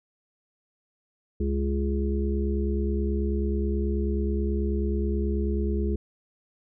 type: harmonic tone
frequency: 69.3 Hz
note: C#2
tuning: in tune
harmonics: 1 / 3 / 5 / 6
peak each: -25 / -30 / -32 / -33 dBFS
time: 1.4-5.96 s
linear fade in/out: 5 ms
effects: none